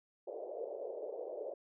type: band-pass noise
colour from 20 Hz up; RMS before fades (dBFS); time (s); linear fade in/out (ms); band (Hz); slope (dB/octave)
white; -43; 0.27-1.54; 5; 400 to 620; 48
effects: none